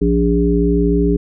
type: harmonic tone with a mistuned harmonic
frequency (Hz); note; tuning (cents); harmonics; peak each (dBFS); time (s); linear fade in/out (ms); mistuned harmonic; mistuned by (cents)
58.27; A#1; 0; 1 / 3 / 5 / 7; -17 / -17 / -17 / -17; 0.01-1.17; 10; 5; -21
effects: none